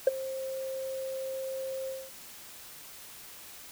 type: tone with ADSR envelope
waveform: sine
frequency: 530 Hz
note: C5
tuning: 22 cents sharp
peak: -13 dBFS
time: 0.07-2.11 s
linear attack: 4 ms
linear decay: 19 ms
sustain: -20 dB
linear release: 230 ms
effects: tanh soft clip ceiling -15 dBFS + white hiss -48 dBFS RMS until 3.71 s